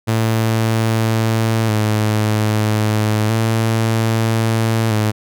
sawtooth tone with vibrato, 110 Hz, A2, in tune, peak -10 dBFS, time 0.07-5.12 s, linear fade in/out 20 ms, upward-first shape square, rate 0.31 Hz, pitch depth 39 cents each way, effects none

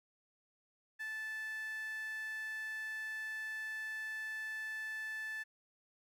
sawtooth tone with high-pass filter, 875 Hz, A5, 10 cents flat, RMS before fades -42 dBFS, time 0.99-5.44 s, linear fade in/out 20 ms, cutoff 1800 Hz, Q 9.7, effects none

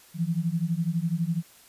sine beating tone pair, 161.6 / 173.6 Hz, E3 / F3, -34 / -10 cents, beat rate 12 Hz, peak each -27 dBFS, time 0.14-1.43 s, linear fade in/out 50 ms, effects white hiss -54 dBFS RMS until 1.68 s + resampled to 32000 Hz

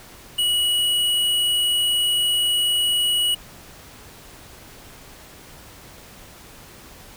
sine tone with tanh clipping, 2919 Hz, F#7, 24 cents flat, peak -19 dBFS, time 0.38-3.35 s, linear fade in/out 10 ms, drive 16 dB, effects pink hiss -44 dBFS RMS until 7.16 s

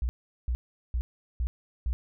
sine tone bursts, 60.7 Hz, B1, 29 cents flat, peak -25 dBFS, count 5, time 0.02-1.93 s, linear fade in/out 0 ms, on 70 ms, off 390 ms, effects none

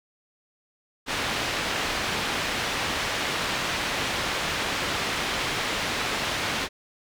white low-pass noise, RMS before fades -28 dBFS, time 1.06-6.69 s, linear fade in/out 50 ms, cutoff 3200 Hz, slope 12 dB/octave, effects none

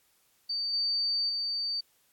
sine tone with level steps, 4600 Hz, D8, 37 cents flat, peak -29 / -26 / -29 dBFS, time 0.49-1.81 s, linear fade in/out 10 ms, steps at 0.73 / 1.29 s, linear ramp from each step 5 ms, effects white hiss -68 dBFS RMS until 2.12 s + AAC 64 kbps

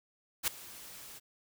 white noise with ADSR envelope, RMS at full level -28 dBFS, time 0.43-1.2 s, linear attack 47 ms, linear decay 4 ms, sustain -21 dB, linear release 27 ms, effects none

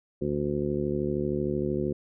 harmonic tone, 73 Hz, D2, 10 cents flat, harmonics 1 / 2 / 3 / 4 / 5 / 6 / 7, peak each -39 / -33 / -32 / -36 / -29 / -39 / -36 dBFS, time 0.21-1.93 s, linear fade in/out 10 ms, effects none

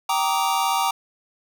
square chord, Eb major seventh, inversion first, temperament just, 777.8 / 933.4 / 1166.7 / 1244.5 Hz, G5 / Bb5 / D6 / Eb6, -14 / +2 / -12 / 0 cents, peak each -25 / -24 / -27 / -30 dBFS, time 0.09-0.91 s, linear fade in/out 5 ms, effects none

